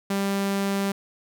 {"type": "tone", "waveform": "sawtooth", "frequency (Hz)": 197.6, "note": "G3", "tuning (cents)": 14, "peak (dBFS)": -19, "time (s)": [0.1, 0.92], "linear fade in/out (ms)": 5, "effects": []}